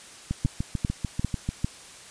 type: two click trains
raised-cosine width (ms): 5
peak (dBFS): -14 / -11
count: 9 / 4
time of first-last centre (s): 0.31-1.49 / 0.45-1.645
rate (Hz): 6.78 / 2.51
effects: white hiss -46 dBFS RMS until 2.1 s + resampled to 22050 Hz